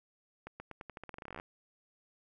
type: accelerating click train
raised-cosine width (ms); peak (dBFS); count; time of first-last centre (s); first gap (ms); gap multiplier
0.5; -29; 20; 0.47-1.399; 130; 0.87
effects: none